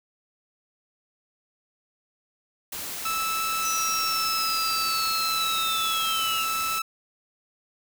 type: noise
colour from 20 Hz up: white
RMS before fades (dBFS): -34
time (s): 2.72-6.79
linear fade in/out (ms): 5
type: tone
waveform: sawtooth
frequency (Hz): 1314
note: E6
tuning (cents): -6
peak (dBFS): -22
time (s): 3.05-6.82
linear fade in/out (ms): 5
type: linear sweep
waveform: sine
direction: down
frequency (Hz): 6000 to 2756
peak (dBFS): -28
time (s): 3.62-6.46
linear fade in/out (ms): 50
effects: none